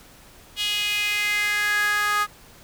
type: tone with high-pass filter sweep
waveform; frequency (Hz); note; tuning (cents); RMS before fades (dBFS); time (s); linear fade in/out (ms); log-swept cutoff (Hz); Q
sawtooth; 415.3; G#4; 0; -23; 0.56-2.27; 50; 3100 to 1300; 4.9
effects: pink hiss -49 dBFS RMS until 2.63 s